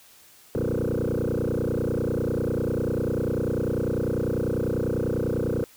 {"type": "tone with frequency modulation", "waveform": "sine", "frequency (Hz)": 293.7, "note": "D4", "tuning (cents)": 0, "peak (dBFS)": -20, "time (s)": [0.55, 5.64], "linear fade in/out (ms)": 0, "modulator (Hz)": 30.1, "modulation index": 7.4, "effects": ["tanh soft clip ceiling -22 dBFS", "white hiss -53 dBFS RMS until 5.76 s"]}